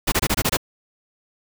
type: noise bursts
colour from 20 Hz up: pink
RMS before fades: -19 dBFS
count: 7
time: 0.07-0.571 s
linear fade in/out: 10 ms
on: 51 ms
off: 24 ms
effects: none